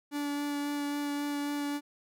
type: tone with vibrato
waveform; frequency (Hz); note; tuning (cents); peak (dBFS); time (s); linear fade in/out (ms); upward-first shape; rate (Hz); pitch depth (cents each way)
45% pulse; 289; D4; -28; -31; 0.11-1.81; 50; sine; 3.7; 9
effects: none